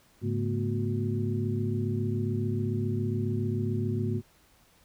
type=tone cluster; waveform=sine; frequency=105.2 / 140.2 / 215.5 / 242.6 / 366 Hz; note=G#2 / C#3 / A3 / B3 / F#4; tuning=+23 / +20 / -36 / -31 / -19 cents; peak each=-29 / -35 / -35 / -34 / -35 dBFS; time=0.21-4.22 s; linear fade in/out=50 ms; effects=pink hiss -62 dBFS RMS until 4.84 s